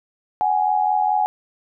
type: tone pair together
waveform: sine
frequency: 748 / 832.7 Hz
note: F#5 / G#5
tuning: +19 / +4 cents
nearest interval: major second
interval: 185 cents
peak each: -20 / -18 dBFS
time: 0.41-1.26 s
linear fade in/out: 0 ms
effects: none